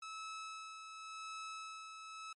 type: tone with tremolo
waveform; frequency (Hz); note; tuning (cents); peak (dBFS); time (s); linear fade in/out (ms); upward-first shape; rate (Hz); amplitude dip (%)
sawtooth; 1300; E6; -24; -40; 0.02-2.33; 5; sine; 0.9; 45
effects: low-pass 9000 Hz 12 dB/octave + MP3 48 kbps